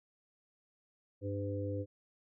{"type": "harmonic tone with a mistuned harmonic", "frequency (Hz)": 99.6, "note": "G2", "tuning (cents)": 28, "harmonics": [1, 3, 4, 5], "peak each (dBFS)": [-37, -41, -46, -40], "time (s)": [1.21, 1.86], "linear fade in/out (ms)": 50, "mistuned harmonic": 5, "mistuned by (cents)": 24, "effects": []}